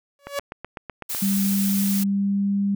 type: tone with exponential growth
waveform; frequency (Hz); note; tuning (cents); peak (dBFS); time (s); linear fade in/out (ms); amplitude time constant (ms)
sawtooth; 566; C#5; +36; -18; 0.19-0.39; 1; 42
type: click train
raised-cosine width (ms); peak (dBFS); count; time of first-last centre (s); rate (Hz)
0.5; -18; 8; 0.27-1.148; 7.97
type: noise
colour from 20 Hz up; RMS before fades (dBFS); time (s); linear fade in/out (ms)
blue; -28; 1.09-2.04; 10
type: tone with pitch glide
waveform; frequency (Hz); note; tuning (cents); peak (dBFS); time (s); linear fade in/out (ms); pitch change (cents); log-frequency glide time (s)
sine; 197.2 to 199.72; G3 to G3; +11 to +33; -19; 1.22-2.75; 5; +22; 1.61-2.56
effects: none